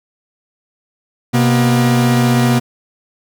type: tone pair together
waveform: 45% pulse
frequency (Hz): 126.96 / 238.5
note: B2 / A#3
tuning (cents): +48 / +40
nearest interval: major seventh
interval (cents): 1092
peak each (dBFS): -13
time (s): 1.33-2.6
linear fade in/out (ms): 20
effects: none